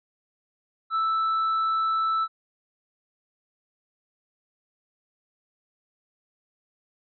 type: tone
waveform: triangle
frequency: 1318.5 Hz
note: E6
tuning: in tune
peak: -20 dBFS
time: 0.9-2.28 s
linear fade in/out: 50 ms
effects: resampled to 11025 Hz